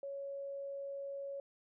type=tone; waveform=sine; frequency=556 Hz; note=C#5; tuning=5 cents sharp; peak=-40 dBFS; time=0.03-1.4 s; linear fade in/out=2 ms; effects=none